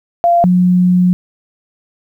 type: tone pair in turn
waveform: sine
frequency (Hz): 690 / 180.35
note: F5 / F#3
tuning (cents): -21 / -44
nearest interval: octave + major seventh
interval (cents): 2323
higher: first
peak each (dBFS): -7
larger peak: neither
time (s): 0.24-0.44 / 0.44-1.13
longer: second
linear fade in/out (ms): 0
effects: 8-bit